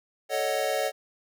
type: chord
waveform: square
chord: D# half-diminished seventh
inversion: second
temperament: equal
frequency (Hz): 440 / 554.4 / 622.3 / 740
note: A4 / C#5 / D#5 / F#5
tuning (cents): 0 / 0 / 0 / 0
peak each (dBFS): -34 / -30 / -31 / -32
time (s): 0.29-0.92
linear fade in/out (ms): 50
effects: none